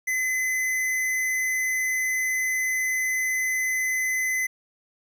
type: tone with hard clipping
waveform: sine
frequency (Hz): 2031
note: B6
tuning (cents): +48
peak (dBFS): -24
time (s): 0.07-4.47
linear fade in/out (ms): 10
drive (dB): 17
effects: none